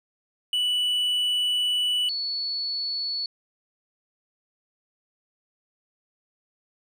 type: tone pair in turn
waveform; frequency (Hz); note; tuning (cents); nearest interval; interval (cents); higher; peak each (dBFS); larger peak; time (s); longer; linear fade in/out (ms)
triangle / sine; 2961 / 4422; F#7 / C#8; +1 / -5; perfect fifth; 694; second; -20 / -26; first; 0.53-2.09 / 2.09-3.26; first; 2
effects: none